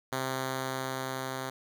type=tone with level ramp; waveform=5% pulse; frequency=131.5 Hz; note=C3; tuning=9 cents sharp; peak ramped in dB=-19 to -23 dBFS; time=0.12-1.5 s; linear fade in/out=5 ms; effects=none